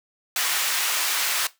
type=high-pass noise; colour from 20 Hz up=pink; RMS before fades=-24 dBFS; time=0.36-1.47 s; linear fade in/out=2 ms; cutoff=1400 Hz; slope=12 dB/octave; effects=noise-tail reverb RT60 0.2 s tail -17 dB re dry